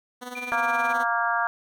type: tone with tremolo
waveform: 10% pulse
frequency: 247.8 Hz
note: B3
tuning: 6 cents sharp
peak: -24 dBFS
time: 0.21-1.05 s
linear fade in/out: 20 ms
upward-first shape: sine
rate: 19 Hz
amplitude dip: 65%
type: tone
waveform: sine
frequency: 2383 Hz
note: D7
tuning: 25 cents sharp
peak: -32 dBFS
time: 0.35-0.93 s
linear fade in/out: 5 ms
type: harmonic tone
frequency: 233.1 Hz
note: A#3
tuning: in tune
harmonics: 3 / 4 / 5 / 6 / 7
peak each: -28 / -28 / -28 / -28 / -28 dBFS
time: 0.52-1.47 s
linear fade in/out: 0 ms
effects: none